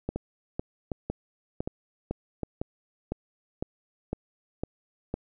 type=two click trains; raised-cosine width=2 ms; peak=-16 / -17 dBFS; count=11 / 4; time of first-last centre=0.09-5.141 / 0.16-2.433 s; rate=1.98 / 1.32 Hz; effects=none